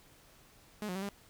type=tone with pitch steps; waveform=sawtooth; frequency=210.7 / 181 / 192.6 / 200.8 Hz; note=G#3 / F#3 / G3 / G3; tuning=+25 / -38 / -30 / +42 cents; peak=-32 dBFS; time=0.82-1.088 s; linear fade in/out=0 ms; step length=67 ms; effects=pink hiss -61 dBFS RMS until 1.29 s